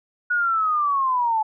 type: linear sweep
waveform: sine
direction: down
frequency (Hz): 1465 to 855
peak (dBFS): -18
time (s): 0.3-1.43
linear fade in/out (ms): 10
effects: none